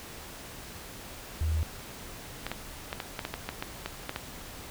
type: tone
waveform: sine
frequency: 79 Hz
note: D#2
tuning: 27 cents sharp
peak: -25 dBFS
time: 1.41-1.63 s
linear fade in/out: 0 ms
type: clicks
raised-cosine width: 0.3 ms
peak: -16 dBFS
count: 12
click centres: 2.466 / 2.516 / 2.929 / 3.002 / 3.192 / 3.251 / 3.34 / 3.49 / 3.625 / 3.86 / 4.094 / 4.161 s
effects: pink hiss -44 dBFS RMS until 4.7 s